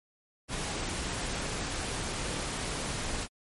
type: noise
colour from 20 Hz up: pink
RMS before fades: -34 dBFS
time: 0.48-3.28 s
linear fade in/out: 50 ms
effects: MP3 48 kbps